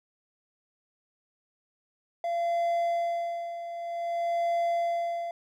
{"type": "tone with tremolo", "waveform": "triangle", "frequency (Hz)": 684, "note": "F5", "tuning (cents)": -36, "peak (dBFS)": -22, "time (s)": [2.24, 5.31], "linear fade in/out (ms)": 2, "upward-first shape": "sine", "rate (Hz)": 0.53, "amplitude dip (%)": 70, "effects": []}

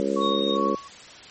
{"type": "harmonic tone", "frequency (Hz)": 68.6, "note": "C#2", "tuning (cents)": -17, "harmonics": [3, 4, 5, 6, 7, 8], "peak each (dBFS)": [-29, -29, -29, -29, -29, -29], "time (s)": [0, 0.75], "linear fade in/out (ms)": 0}
{"type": "tone with tremolo", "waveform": "sine", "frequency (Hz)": 1115, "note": "C#6", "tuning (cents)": 10, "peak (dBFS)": -23, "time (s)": [0.16, 0.88], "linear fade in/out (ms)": 10, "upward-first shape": "sine", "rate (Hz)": 2.6, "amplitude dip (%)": 90}
{"type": "tone", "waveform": "sine", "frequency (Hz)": 3729, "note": "A#7", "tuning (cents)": 0, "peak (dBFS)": -27, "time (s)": [0.2, 0.58], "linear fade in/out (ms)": 50}
{"effects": ["white hiss -44 dBFS RMS until 1.3 s", "MP3 32 kbps"]}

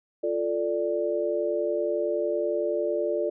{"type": "chord", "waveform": "sine", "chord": "D minor", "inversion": "first", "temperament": "equal", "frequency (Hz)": [349.2, 440, 587.3], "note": ["F4", "A4", "D5"], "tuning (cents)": [0, 0, 0], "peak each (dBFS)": [-29, -29, -27], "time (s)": [0.23, 3.3], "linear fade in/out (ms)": 10, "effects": []}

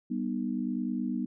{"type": "chord", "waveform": "sine", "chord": "G augmented", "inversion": "none", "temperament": "just", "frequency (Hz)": [196, 245, 306.2], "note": ["G3", "B3", "D#4"], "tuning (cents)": [0, -14, -28], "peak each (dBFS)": [-34, -31, -36], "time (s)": [0.1, 1.26], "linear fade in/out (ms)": 10, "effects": []}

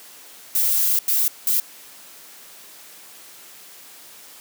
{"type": "noise bursts at uneven times", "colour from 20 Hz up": "violet", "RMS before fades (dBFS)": -19, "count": 3, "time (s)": [[0.55, 0.99], [1.08, 1.28], [1.47, 1.6]], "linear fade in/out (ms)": 2, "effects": ["white hiss -44 dBFS RMS until 4.4 s", "high-pass 200 Hz 12 dB/octave"]}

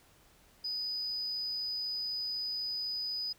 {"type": "tone", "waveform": "sine", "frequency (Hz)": 4978, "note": "D#8", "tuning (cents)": 0, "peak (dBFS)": -32, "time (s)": [0.64, 3.33], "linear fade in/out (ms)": 10, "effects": ["tanh soft clip ceiling -30 dBFS", "pink hiss -63 dBFS RMS until 3.38 s"]}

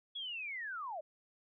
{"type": "linear sweep", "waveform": "sine", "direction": "down", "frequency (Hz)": [3397, 572], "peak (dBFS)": -39, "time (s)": [0.15, 1.01], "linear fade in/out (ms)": 10, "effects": []}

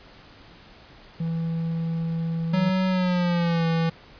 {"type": "tone", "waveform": "triangle", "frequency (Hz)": 164.81, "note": "E3", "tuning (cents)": 0, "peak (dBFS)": -22, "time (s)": [1.2, 2.7], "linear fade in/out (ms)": 5}
{"type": "tone with pitch glide", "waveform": "square", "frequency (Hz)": [187.1, 164.77], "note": ["F#3", "E3"], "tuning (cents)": [20, 0], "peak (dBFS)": -21, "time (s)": [2.53, 3.9], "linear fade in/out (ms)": 10, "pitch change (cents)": -220, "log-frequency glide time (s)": [2.88, 3.66]}
{"effects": ["pink hiss -49 dBFS RMS until 4.19 s", "resampled to 11025 Hz"]}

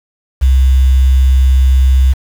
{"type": "tone with quantisation", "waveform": "sine", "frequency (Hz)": 65.41, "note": "C2", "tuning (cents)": 0, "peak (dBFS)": -5, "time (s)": [0.41, 2.14], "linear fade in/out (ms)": 20, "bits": 5, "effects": []}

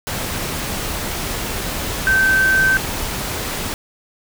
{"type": "tone in noise", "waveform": "sine", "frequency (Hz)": 1548, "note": "G6", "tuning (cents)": -22, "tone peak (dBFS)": -12, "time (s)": [2.07, 2.77], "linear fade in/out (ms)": 0, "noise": "pink", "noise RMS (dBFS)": -24, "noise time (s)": [0.07, 3.74], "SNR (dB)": 9, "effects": []}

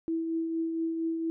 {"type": "tone with tremolo", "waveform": "sine", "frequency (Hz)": 327.5, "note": "E4", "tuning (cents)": -11, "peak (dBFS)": -26, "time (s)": [0.08, 1.3], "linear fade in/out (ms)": 0, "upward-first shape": "triangle", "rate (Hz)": 4.3, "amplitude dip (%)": 40, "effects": []}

